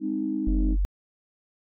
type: chord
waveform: sine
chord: Ab major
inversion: none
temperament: equal with one note detuned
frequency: 203.7 / 261.6 / 311.1 Hz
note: Ab3 / C4 / Eb4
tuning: -33 / 0 / 0 cents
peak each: -32 / -30 / -27 dBFS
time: 0-0.77 s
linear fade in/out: 50 ms
type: tone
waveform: sine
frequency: 47 Hz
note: F#1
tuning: 28 cents sharp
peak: -20 dBFS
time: 0.47-0.85 s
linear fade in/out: 0 ms
effects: tanh soft clip ceiling -13 dBFS